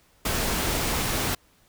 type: noise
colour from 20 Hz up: pink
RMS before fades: -26 dBFS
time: 0.25-1.35 s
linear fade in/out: 5 ms
effects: pink hiss -61 dBFS RMS until 1.68 s